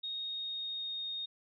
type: tone with pitch glide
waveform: sine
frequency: 3729 to 3705 Hz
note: A#7 to A#7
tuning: 0 to -11 cents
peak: -36 dBFS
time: 0.03-1.26 s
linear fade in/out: 10 ms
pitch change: -11 cents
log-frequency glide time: 0.17-1.02 s
effects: none